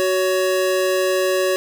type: tone pair together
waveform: square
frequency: 372.7 / 560.3 Hz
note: F#4 / C#5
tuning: +13 / +18 cents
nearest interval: perfect fifth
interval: 705 cents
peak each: -20 dBFS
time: 0-1.56 s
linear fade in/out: 0 ms
effects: none